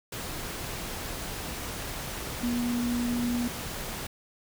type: tone in noise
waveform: sine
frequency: 240.7 Hz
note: B3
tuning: 44 cents flat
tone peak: -26 dBFS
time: 2.43-3.48 s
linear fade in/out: 5 ms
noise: pink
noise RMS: -36 dBFS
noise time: 0.12-4.07 s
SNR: +7 dB
effects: none